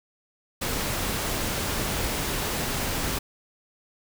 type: noise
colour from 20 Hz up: pink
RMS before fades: -28 dBFS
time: 0.61-3.19 s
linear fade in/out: 10 ms
effects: none